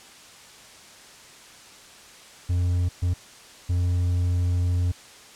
triangle tone bursts at uneven times, 88.7 Hz, F2, 27 cents sharp, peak -18 dBFS, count 3, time 2.49-2.89 / 3.02-3.14 / 3.69-4.92 s, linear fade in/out 10 ms, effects white hiss -47 dBFS RMS until 5.35 s + low-pass 8000 Hz 12 dB/octave

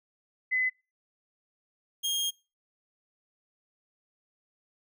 sine / sawtooth tone pair in turn, 2021 / 3236 Hz, B6 / G#7, +39 / -46 cents, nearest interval minor sixth, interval 815 cents, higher second, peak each -24 / -24 dBFS, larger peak neither, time 0.51-0.7 / 2.03-2.31 s, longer second, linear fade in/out 20 ms, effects noise-tail reverb RT60 0.3 s tail -25 dB re dry

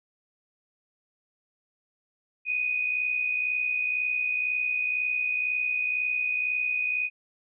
sine tone with amplitude modulation, 2488 Hz, D#7, 1 cent flat, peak -22 dBFS, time 2.45-7.1 s, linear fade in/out 50 ms, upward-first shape sine, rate 62 Hz, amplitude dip 55%, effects none

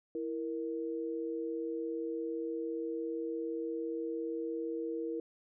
sine tone pair together, 329.6 / 467 Hz, E4 / A#4, 0 / +3 cents, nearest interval tritone, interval 603 cents, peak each -37 / -37 dBFS, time 0.15-5.2 s, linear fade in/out 2 ms, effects none

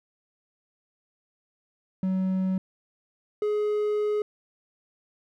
triangle tone pair in turn, 188 / 420 Hz, F#3 / G#4, +28 / +19 cents, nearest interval octave + major second, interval 1391 cents, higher second, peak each -21 dBFS, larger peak neither, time 2.03-2.58 / 3.42-4.22 s, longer second, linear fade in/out 2 ms, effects none

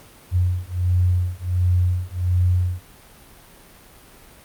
sine beating tone pair, 89.1 / 90.5 Hz, F2 / F#2, +35 / -38 cents, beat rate 1.4 Hz, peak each -20 dBFS, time 0.31-2.84 s, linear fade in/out 50 ms, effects pink hiss -47 dBFS RMS until 4.44 s + Opus 48 kbps

